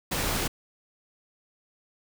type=noise; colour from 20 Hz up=pink; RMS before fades=-28 dBFS; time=0.11-0.48 s; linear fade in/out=10 ms; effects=none